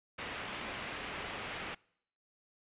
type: low-pass noise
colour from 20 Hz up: white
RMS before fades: -42 dBFS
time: 0.18-1.75 s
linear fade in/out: 10 ms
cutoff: 3000 Hz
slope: 24 dB/octave
effects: noise-tail reverb RT60 0.7 s tail -25 dB re dry + resampled to 8000 Hz